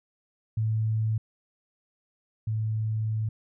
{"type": "tone pair in turn", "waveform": "sine", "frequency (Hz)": [110, 109.44], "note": ["A2", "A2"], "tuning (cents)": [0, -9], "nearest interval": "unison", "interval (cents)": 9, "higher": "first", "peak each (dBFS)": [-23, -25], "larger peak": "first", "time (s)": [[0.57, 1.18], [2.47, 3.29]], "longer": "second", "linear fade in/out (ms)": 5, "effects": []}